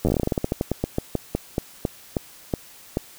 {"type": "slowing click train", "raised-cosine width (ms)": 2, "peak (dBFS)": -8, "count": 26, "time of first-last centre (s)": [0.05, 2.971], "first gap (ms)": 10, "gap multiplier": 1.17, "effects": ["white hiss -47 dBFS RMS until 3.18 s"]}